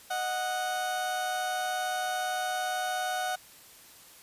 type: tone pair together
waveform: 30% pulse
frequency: 621 / 738.5 Hz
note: D#5 / F#5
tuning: -3 / -3 cents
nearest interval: minor third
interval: 300 cents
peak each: -36 / -27 dBFS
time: 0.1-3.36 s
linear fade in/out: 10 ms
effects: white hiss -53 dBFS RMS until 4.22 s + resampled to 32000 Hz